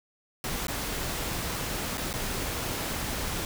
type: noise with dropouts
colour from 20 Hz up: pink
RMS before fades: -32 dBFS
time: 0.44-3.45 s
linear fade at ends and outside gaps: 1 ms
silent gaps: 0.67-0.682 / 1.973-1.979 / 2.13-2.138 s
effects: none